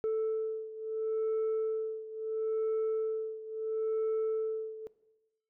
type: beating tone pair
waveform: sine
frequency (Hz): 440 / 440.74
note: A4 / A4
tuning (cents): 0 / +3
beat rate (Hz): 0.74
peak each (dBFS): -30 / -33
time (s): 0.04-4.87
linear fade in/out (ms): 0
effects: noise-tail reverb RT60 1.0 s tail -19 dB re dry + tanh soft clip ceiling -27 dBFS